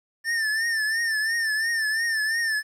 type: tone with vibrato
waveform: square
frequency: 1786 Hz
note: A6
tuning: 25 cents sharp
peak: -23 dBFS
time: 0.24-2.63 s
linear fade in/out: 50 ms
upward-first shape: triangle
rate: 2.9 Hz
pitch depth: 86 cents each way
effects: low-pass 10000 Hz 12 dB/octave + 10-bit